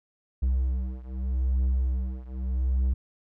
triangle beating tone pair, 63.8 / 64.62 Hz, C2 / C2, -43 / -21 cents, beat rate 0.82 Hz, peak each -24 / -26 dBFS, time 0.42-2.94 s, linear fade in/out 10 ms, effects none

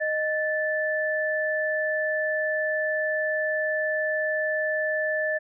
sine tone pair together, 620 / 1753.6 Hz, D#5 / A6, -6 / -6 cents, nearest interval octave + tritone, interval 1800 cents, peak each -26 dBFS, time 0-5.39 s, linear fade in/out 20 ms, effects none

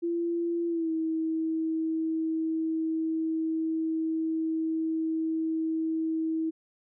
sine tone with pitch glide, 340.2 to 321.3 Hz, F4 to E4, -45 to -44 cents, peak -26 dBFS, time 0.02-6.51 s, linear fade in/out 20 ms, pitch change -99 cents, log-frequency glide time 0.68-0.91 s, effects none

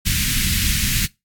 pink band-stop noise, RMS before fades -19 dBFS, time 0.05-1.07 s, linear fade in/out 20 ms, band 210 to 1900 Hz, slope 24 dB/octave, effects noise-tail reverb RT60 0.2 s tail -21 dB re dry + AAC 64 kbps

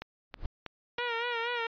click train, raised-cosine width 0.3 ms, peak -22 dBFS, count 4, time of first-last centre 0.02-0.985 s, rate 3.11 Hz
brown noise with exponential growth, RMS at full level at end -32 dBFS, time 0.31-0.46 s, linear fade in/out 2 ms, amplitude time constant 31 ms
10% pulse tone with vibrato, 472.2 Hz, A#4, 22 cents sharp, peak -22 dBFS, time 0.98-1.67 s, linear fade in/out 5 ms, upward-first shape sine, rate 4.2 Hz, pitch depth 58 cents each way
effects resampled to 11025 Hz

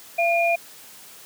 sine tone pair together, 680 / 2423 Hz, F5 / D#7, -46 / -47 cents, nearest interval octave + minor seventh, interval 2199 cents, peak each -19 / -22 dBFS, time 0.18-0.56 s, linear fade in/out 10 ms, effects white hiss -45 dBFS RMS until 1.25 s + high-pass 100 Hz 12 dB/octave

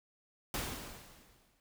pink noise with exponential decay, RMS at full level -35 dBFS, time 0.54-1.6 s, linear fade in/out 1 ms, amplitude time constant 230 ms, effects none

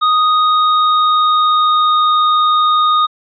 square tone with pitch glide, 1244.5 to 1235.9 Hz, D#6 to D#6, 0 to -12 cents, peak -10 dBFS, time 0.01-3.07 s, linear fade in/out 20 ms, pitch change -12 cents, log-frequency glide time 0.45-2.16 s, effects resampled to 11025 Hz

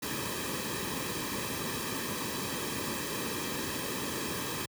pink noise with comb filter, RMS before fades -35 dBFS, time 0.02-4.66 s, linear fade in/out 10 ms, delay 1.4 ms, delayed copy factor -0.7, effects high-pass 80 Hz 12 dB/octave

